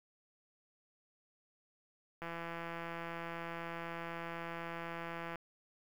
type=click train; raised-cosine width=0.5 ms; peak=-28 dBFS; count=528; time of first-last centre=2.22-5.357 s; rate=168 Hz; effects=9-bit